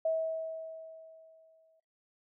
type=tone with exponential decay; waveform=sine; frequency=645 Hz; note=E5; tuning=38 cents flat; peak=-26 dBFS; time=0.05-1.8 s; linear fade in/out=5 ms; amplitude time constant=380 ms; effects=noise-tail reverb RT60 0.3 s tail -24 dB re dry